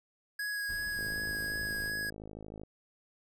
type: tone with vibrato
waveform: square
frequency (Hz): 1661.2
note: G#6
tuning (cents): 0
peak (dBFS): -34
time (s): 0.39-2.1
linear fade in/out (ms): 5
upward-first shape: sine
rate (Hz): 2.7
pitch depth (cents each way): 12
type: noise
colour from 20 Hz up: brown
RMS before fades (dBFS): -47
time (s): 0.69-1.9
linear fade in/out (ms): 5
type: click train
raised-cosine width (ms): 2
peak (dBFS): -32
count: 88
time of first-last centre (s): 0.99-2.635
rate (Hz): 52.9
effects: none